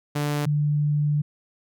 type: tone pair in turn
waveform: sawtooth / sine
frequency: 146.83 / 147.85 Hz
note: D3 / D3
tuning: 0 / +12 cents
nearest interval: unison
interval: 12 cents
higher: second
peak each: -19 dBFS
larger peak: neither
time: 0.15-0.46 / 0.46-1.22 s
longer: second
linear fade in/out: 10 ms
effects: none